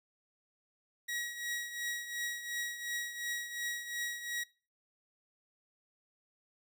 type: tone with tremolo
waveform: sawtooth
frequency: 1908 Hz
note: A#6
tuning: 40 cents sharp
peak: -30 dBFS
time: 1.08-4.44 s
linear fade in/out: 10 ms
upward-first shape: triangle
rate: 2.8 Hz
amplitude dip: 70%
effects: noise-tail reverb RT60 0.4 s tail -25 dB re dry